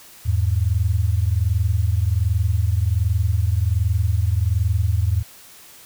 sine tone pair together, 82.6 / 103.9 Hz, E2 / G#2, +4 / +1 cents, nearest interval major third, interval 397 cents, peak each -19 dBFS, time 0.25-5.23 s, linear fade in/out 20 ms, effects white hiss -45 dBFS RMS until 5.85 s

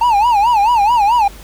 triangle tone with vibrato, 885 Hz, A5, 10 cents sharp, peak -7 dBFS, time 0.01-1.28 s, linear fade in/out 5 ms, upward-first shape sine, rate 4.6 Hz, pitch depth 180 cents each way, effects added 50 Hz sine -34 dBFS peak until 1.43 s + pink hiss -39 dBFS RMS until 1.43 s

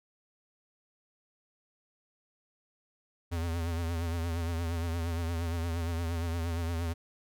square tone with vibrato, 83.9 Hz, E2, 31 cents sharp, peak -31 dBFS, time 3.31-6.94 s, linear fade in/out 20 ms, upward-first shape triangle, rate 8.6 Hz, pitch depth 69 cents each way, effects none

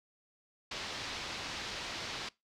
white low-pass noise, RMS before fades -41 dBFS, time 0.71-2.29 s, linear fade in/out 5 ms, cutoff 5000 Hz, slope 24 dB/octave, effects noise-tail reverb RT60 0.2 s tail -21 dB re dry

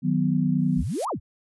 sine chord, B major, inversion first, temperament equal with one note detuned, 155.56 / 185 / 248.5 Hz, D#3 / F#3 / B3, 0 / 0 / +11 cents, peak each -24 dBFS, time 0.02-0.84 s, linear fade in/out 50 ms
blue noise with exponential growth, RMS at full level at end -32 dBFS, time 0.59-1.05 s, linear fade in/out 2 ms, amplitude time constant 100 ms
sine exponential two-way sweep, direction up then down, 35.78 to 1270 to 64.6 Hz, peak -25 dBFS, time 0.76-1.2 s, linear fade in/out 50 ms, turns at 1.09 s
effects resampled to 24000 Hz

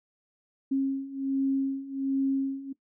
sine beating tone pair, 270 / 271.3 Hz, C#4 / C#4, -45 / -37 cents, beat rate 1.3 Hz, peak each -30 / -27 dBFS, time 0.71-2.73 s, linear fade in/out 10 ms, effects noise-tail reverb RT60 0.1 s tail -17 dB re dry

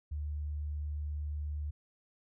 sine tone, 74.3 Hz, D2, 21 cents sharp, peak -34 dBFS, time 0.11-1.71 s, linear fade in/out 10 ms, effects none

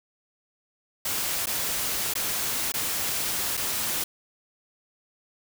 white noise with dropouts, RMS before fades -28 dBFS, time 1.05-4.04 s, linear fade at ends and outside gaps 5 ms, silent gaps 1.459-1.469 / 2.138-2.152 / 2.721-2.739 / 3.57-3.574 s, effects none

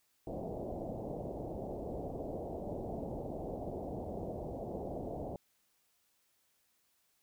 white low-pass noise, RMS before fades -41 dBFS, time 0.27-5.36 s, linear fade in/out 2 ms, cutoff 720 Hz, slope 48 dB/octave, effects white hiss -75 dBFS RMS until 7.22 s

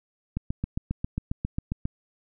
click train, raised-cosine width 5 ms, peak -15 dBFS, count 12, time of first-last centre 0.37-1.854 s, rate 7.41 Hz, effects none

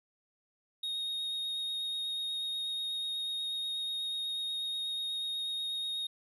triangle tone with vibrato, 3729 Hz, A#7, in tune, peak -32 dBFS, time 0.83-6.07 s, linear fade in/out 5 ms, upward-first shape triangle, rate 8.2 Hz, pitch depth 12 cents each way, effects none

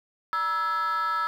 sine tone with frequency modulation, 1318.5 Hz, E6, in tune, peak -21 dBFS, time 0.33-1.27 s, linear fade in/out 0 ms, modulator 365 Hz, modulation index 0.69, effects tanh soft clip ceiling -23 dBFS + 9-bit

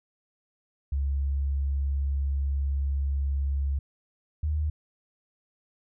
sine tone pair in turn, 69.3 / 75.96 Hz, C#2 / D#2, 0 / -41 cents, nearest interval major second, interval 159 cents, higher second, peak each -24 dBFS, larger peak neither, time 0.92-3.79 / 4.43-4.7 s, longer first, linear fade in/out 5 ms, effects none

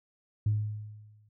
sine tone with exponential decay, 106 Hz, G#2, 36 cents sharp, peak -21 dBFS, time 0.46-1.29 s, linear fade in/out 5 ms, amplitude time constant 180 ms, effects tanh soft clip ceiling -19 dBFS

